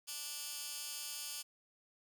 15% pulse tone with high-pass filter, 293.7 Hz, D4, in tune, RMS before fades -44 dBFS, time 0.07-1.43 s, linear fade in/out 20 ms, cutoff 4800 Hz, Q 0.74, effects none

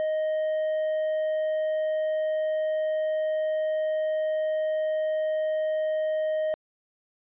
triangle tone, 623 Hz, D#5, 2 cents sharp, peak -22 dBFS, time 0-6.54 s, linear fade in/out 0 ms, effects resampled to 8000 Hz

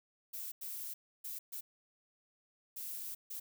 violet noise bursts at uneven times, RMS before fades -43 dBFS, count 6, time 0.33-0.52 / 0.61-0.94 / 1.24-1.39 / 1.52-1.61 / 2.76-3.15 / 3.3-3.4 s, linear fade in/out 10 ms, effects none

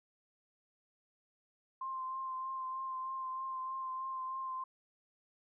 sine tone with vibrato, 1049 Hz, C6, 4 cents sharp, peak -37 dBFS, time 1.81-4.64 s, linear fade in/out 5 ms, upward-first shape triangle, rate 3.2 Hz, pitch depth 21 cents each way, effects none

